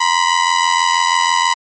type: ring-modulated tone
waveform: sawtooth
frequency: 987.8 Hz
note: B5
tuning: in tune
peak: -5 dBFS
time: 0-1.54 s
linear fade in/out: 10 ms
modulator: 43.1 Hz
effects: MP3 32 kbps